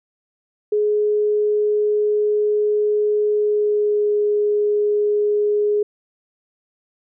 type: tone with pitch glide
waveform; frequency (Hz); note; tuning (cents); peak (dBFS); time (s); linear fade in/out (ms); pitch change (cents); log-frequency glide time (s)
sine; 420 to 416.4; G#4 to G#4; +19 to +5; -15; 0.72-5.83; 5; -14; 3.31-4.15
effects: none